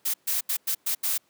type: noise bursts at uneven times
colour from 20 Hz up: blue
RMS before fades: -26 dBFS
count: 6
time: 0.05-0.14 / 0.27-0.41 / 0.49-0.57 / 0.67-0.75 / 0.86-0.95 / 1.03-1.18 s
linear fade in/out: 10 ms
effects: pink hiss -66 dBFS RMS until 1.29 s + high-pass 200 Hz 12 dB/octave